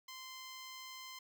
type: tone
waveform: 10% pulse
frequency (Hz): 1039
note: C6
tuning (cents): -12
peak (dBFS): -39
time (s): 0.08-1.19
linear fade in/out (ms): 5
effects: none